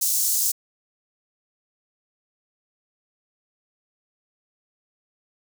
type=high-pass noise; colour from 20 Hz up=pink; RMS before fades=-22 dBFS; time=0.01-0.52 s; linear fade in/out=10 ms; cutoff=6000 Hz; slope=24 dB/octave; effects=none